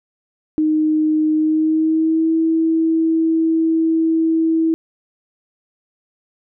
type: tone with pitch glide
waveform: sine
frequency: 309.7 to 324.2 Hz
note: D#4 to E4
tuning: -8 to -29 cents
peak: -13 dBFS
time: 0.58-4.74 s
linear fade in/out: 0 ms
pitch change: +79 cents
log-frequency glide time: 1.34-2.33 s
effects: none